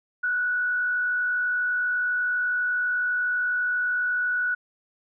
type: tone with frequency modulation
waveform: sine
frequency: 1473 Hz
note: F#6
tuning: 8 cents flat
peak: -22 dBFS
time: 0.23-4.55 s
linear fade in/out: 10 ms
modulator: 52.1 Hz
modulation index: 0.39
effects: none